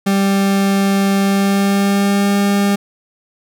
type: tone with pitch glide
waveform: 40% pulse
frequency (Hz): 196.7 to 200.6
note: G3 to G3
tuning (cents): +6 to +40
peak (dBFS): -11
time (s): 0.06-2.76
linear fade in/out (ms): 10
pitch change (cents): +34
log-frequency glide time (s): 1.21-2.35
effects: none